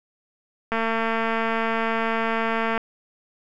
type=click train; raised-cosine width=0.5 ms; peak=-10 dBFS; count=466; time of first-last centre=0.72-2.778 s; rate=226 Hz; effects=none